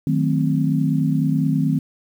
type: chord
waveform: sine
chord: D# diminished seventh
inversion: none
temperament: equal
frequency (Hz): 155.56 / 185 / 220 / 261.6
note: D#3 / F#3 / A3 / C4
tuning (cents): 0 / 0 / 0 / 0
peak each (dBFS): -19 / -25 / -25 / -21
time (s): 0.07-1.79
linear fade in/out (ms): 2
effects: 8-bit